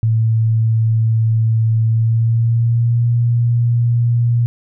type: tone with pitch glide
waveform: sine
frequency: 112.2 to 118.6 Hz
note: A2 to A#2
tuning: +34 to +30 cents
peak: -11 dBFS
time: 0.03-4.46 s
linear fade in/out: 0 ms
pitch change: +96 cents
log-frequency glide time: 1.84-3.06 s
effects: none